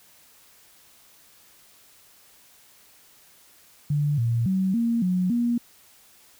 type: tone with pitch steps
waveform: sine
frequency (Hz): 146.6 / 116.5 / 189.2 / 232.6 / 182.4 / 238.1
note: D3 / A#2 / F#3 / A#3 / F#3 / A#3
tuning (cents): -3 / -1 / +39 / -4 / -24 / +37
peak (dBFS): -20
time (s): 3.9-5.58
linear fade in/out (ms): 5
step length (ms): 280
effects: white hiss -55 dBFS RMS until 6.39 s